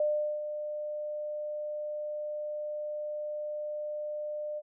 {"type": "tone with ADSR envelope", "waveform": "sine", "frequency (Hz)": 600, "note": "D5", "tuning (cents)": 37, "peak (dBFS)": -24, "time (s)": [0, 4.62], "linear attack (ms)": 3, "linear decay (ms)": 400, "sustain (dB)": -9, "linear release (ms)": 43, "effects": []}